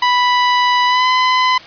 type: tone with pitch glide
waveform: sawtooth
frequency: 987.8 to 1014.4 Hz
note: B5 to B5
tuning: 0 to +46 cents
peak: -7 dBFS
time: 0.02-1.58 s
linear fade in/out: 5 ms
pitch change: +46 cents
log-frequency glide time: 0.86-1.07 s
effects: white hiss -36 dBFS RMS until 1.66 s + resampled to 11025 Hz